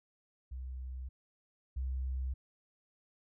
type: tone pair in turn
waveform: sine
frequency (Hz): 64.1 / 64.88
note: C2 / C2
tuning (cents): -35 / -14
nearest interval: unison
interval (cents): 21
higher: second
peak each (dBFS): -39 / -33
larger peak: second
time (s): 0.51-1.09 / 1.76-2.34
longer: neither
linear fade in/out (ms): 10
effects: none